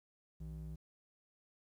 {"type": "ring-modulated tone", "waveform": "triangle", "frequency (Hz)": 110, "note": "A2", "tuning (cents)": 0, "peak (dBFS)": -38, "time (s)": [0.4, 0.76], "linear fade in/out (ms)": 10, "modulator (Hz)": 48.5, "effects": ["12-bit"]}